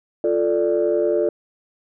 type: chord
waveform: sine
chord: D minor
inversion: first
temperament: equal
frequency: 349.2 / 440 / 587.3 Hz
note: F4 / A4 / D5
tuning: 0 / 0 / 0 cents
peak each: -20 dBFS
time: 0.24-1.29 s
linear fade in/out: 2 ms
effects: tanh soft clip ceiling -9 dBFS